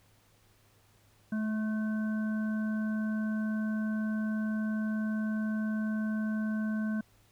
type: harmonic tone with a mistuned harmonic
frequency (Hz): 216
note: A3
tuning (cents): -32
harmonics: 1 / 3 / 5 / 7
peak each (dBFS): -29 / -46 / -51 / -43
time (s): 1.32-7.01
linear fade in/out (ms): 5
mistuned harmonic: 7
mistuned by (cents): +16
effects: added 104 Hz sine -66 dBFS peak until 7.31 s + pink hiss -66 dBFS RMS until 7.31 s